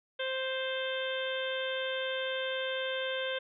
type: harmonic tone with a mistuned harmonic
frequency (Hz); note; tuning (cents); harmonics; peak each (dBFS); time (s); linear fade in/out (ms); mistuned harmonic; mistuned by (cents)
524; C5; +2; 1 / 2 / 3 / 4 / 5 / 6 / 7; -34 / -45 / -38 / -44 / -44 / -40 / -42; 0.19-3.39; 10; 7; -47
effects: none